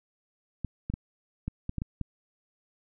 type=clicks; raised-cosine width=5 ms; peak=-19 dBFS; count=8; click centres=0.647 / 0.9 / 0.939 / 1.48 / 1.694 / 1.783 / 1.819 / 2.013 s; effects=none